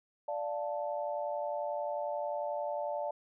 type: chord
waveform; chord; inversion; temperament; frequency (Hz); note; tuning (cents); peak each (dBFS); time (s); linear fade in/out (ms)
sine; D minor; none; equal; 587.3 / 698.5 / 880; D5 / F5 / A5; 0 / 0 / 0; -35 / -39 / -39; 0.28-3.11; 5
effects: none